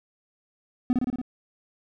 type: tone with echo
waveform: triangle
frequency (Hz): 250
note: B3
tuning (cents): +21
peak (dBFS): -16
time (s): 0.9-0.93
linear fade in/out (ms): 0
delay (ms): 57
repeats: 5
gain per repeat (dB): -2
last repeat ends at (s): 1.215
effects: none